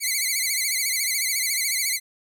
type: tone with vibrato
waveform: 10% pulse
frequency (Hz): 2147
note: C7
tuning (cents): +44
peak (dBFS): -13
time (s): 0-2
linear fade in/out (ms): 50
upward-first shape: sine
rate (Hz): 14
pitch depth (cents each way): 110
effects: none